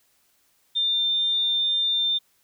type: tone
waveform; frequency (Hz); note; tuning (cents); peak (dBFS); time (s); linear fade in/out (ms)
sine; 3601; A7; +39; -20; 0.75-2.19; 20
effects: white hiss -65 dBFS RMS until 2.43 s